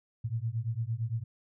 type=beating tone pair; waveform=sine; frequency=110 / 118.8 Hz; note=A2 / A#2; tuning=0 / +33 cents; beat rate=8.8 Hz; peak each=-33 / -33 dBFS; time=0.24-1.24 s; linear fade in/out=10 ms; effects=none